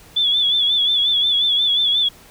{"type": "tone with vibrato", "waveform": "sine", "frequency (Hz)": 3439, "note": "A7", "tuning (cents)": -40, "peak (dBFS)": -14, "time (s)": [0.16, 2.09], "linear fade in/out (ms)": 10, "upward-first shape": "sine", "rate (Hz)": 5.6, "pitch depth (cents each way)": 63, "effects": ["pink hiss -46 dBFS RMS until 2.3 s"]}